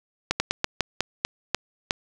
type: slowing click train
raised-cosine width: 0.2 ms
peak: -4 dBFS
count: 9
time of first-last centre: 0.31-1.909 s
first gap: 90 ms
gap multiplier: 1.22
effects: none